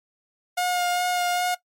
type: tone with vibrato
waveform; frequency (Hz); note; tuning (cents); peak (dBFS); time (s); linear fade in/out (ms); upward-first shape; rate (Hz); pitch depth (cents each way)
sawtooth; 715; F5; +41; -18; 0.57-1.55; 10; sine; 2.5; 14
effects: noise-tail reverb RT60 0.1 s tail -17 dB re dry + MP3 64 kbps